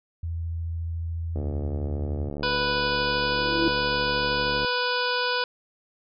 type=tone with vibrato; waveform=sine; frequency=83.2 Hz; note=E2; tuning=17 cents sharp; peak=-27 dBFS; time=0.23-2.29 s; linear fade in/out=5 ms; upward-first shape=triangle; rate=14 Hz; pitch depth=14 cents each way
type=click train; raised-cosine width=2 ms; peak=-20 dBFS; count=239; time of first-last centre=1.36-4.647 s; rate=72.4 Hz
type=harmonic tone; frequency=493.9 Hz; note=B4; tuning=in tune; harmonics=1 / 2 / 3 / 5 / 6 / 7 / 8 / 9 / 10; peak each=-29 / -29 / -28 / -34 / -35 / -35 / -38 / -35 / -34 dBFS; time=2.43-5.44 s; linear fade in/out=2 ms
type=tone with exponential growth; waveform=sine; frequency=332.4 Hz; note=E4; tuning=15 cents sharp; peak=-18 dBFS; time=3.17-3.68 s; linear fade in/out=0 ms; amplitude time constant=110 ms
effects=none